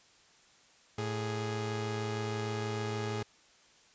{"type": "tone pair together", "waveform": "sawtooth", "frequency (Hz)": [110.44, 415.3], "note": ["A2", "G#4"], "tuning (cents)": [7, 0], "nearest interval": "octave + major seventh", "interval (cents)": 2293, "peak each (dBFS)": [-31, -33], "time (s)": [0.98, 3.23], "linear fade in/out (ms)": 5, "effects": ["white hiss -62 dBFS RMS until 3.94 s", "resampled to 16000 Hz"]}